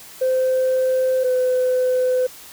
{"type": "tone pair in turn", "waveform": "sine", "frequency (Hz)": [517, 507.2], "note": ["C5", "B4"], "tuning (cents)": [-21, 46], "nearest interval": "unison", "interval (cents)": 33, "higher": "first", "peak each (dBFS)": [-14, -14], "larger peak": "neither", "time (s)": [[0.21, 1.24], [1.24, 2.27]], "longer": "neither", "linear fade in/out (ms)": 10, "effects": ["tanh soft clip ceiling -13 dBFS", "white hiss -41 dBFS RMS until 2.52 s"]}